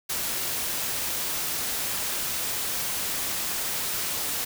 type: noise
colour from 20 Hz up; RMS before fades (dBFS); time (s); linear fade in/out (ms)
white; -29; 0.09-4.45; 10
effects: none